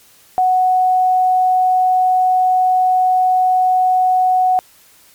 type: tone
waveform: sine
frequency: 740 Hz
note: F#5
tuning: in tune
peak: -10 dBFS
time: 0.38-4.59 s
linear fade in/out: 0 ms
effects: white hiss -48 dBFS RMS until 5.14 s + MP3 96 kbps